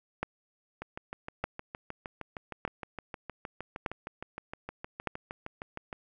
two click trains, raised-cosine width 0.5 ms, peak -23 / -15 dBFS, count 34 / 5, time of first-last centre 0.82-5.928 / 0.23-5.073 s, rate 6.46 / 0.826 Hz, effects none

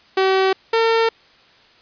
sawtooth tone pair in turn, 381.6 / 453.8 Hz, G4 / A#4, -47 / -47 cents, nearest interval minor third, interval 300 cents, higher second, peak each -10 dBFS, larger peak neither, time 0.17-0.53 / 0.73-1.09 s, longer neither, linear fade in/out 5 ms, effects white hiss -51 dBFS RMS until 1.81 s + resampled to 11025 Hz

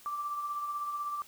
sine tone with tremolo, 1172 Hz, D6, 4 cents flat, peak -31 dBFS, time 0.06-1.22 s, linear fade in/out 0 ms, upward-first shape sine, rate 16 Hz, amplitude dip 40%, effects white hiss -56 dBFS RMS until 1.27 s

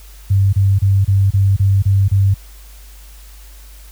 sine tone bursts, 98 Hz, G2, in tune, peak -9 dBFS, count 8, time 0.3-2.343 s, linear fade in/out 10 ms, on 230 ms, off 29 ms, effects added 50 Hz sine -36 dBFS peak until 3.91 s + white hiss -45 dBFS RMS until 3.91 s

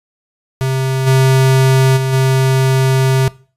square tone with level steps, 132.2 Hz, C3, 18 cents sharp, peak -14 / -8 / -14 / -10 dBFS, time 0.61-3.28 s, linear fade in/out 0 ms, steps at 1.06 / 1.96 / 2.12 s, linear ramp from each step 20 ms, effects noise-tail reverb RT60 0.4 s tail -21 dB re dry + resampled to 32000 Hz

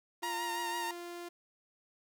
sawtooth tone, 347.5 Hz, F4, 9 cents flat, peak -38 dBFS, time 0.22-1.29 s, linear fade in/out 10 ms
sawtooth tone with vibrato, 932.3 Hz, A#5, in tune, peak -31 dBFS, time 0.23-0.91 s, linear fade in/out 2 ms, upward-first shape triangle, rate 6 Hz, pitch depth 44 cents each way
effects none

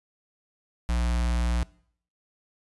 square tone with notch filter, 59.2 Hz, A#1, 27 cents sharp, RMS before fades -25 dBFS, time 0.89-1.63 s, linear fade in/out 0 ms, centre 390 Hz, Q 1.3, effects noise-tail reverb RT60 0.6 s tail -22 dB re dry + resampled to 24000 Hz

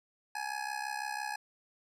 25% pulse tone with amplitude modulation, 839 Hz, G#5, 17 cents sharp, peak -28 dBFS, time 0.35-1.36 s, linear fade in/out 5 ms, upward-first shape sine, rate 66 Hz, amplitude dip 80%, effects low-pass 11000 Hz 12 dB/octave

